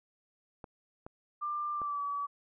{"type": "clicks", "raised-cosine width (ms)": 1, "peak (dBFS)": -30, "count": 3, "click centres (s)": [0.642, 1.065, 1.817]}
{"type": "tone with pitch glide", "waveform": "sine", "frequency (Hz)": [1190, 1143.5], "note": ["D6", "D6"], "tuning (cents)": [22, -47], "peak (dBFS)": -32, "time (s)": [1.41, 2.27], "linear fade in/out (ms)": 20, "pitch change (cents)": -69, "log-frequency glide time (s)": [1.73, 2.02]}
{"effects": []}